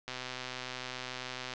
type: click train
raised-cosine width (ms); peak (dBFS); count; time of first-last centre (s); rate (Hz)
0.2; -21; 186; 0.08-1.537; 127
effects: low-pass 6000 Hz 12 dB/octave